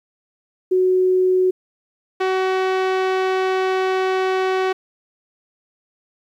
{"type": "tone pair in turn", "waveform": ["sine", "sawtooth"], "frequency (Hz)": [370, 376.3], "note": ["F#4", "F#4"], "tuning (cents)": [0, 29], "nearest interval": "unison", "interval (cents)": 29, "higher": "second", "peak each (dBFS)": -13, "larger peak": "neither", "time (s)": [[0.71, 1.51], [2.2, 4.73]], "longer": "second", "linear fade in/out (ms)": 10, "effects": ["low-pass 3000 Hz 12 dB/octave", "9-bit"]}